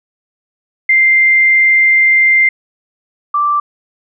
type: tone pair in turn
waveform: sine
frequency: 2093 / 1172.5 Hz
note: C7 / D6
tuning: 0 / -3 cents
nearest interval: minor seventh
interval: 1003 cents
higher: first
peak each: -6 / -10 dBFS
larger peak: first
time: 0.89-2.49 / 3.34-3.6 s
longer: first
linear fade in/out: 5 ms
effects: none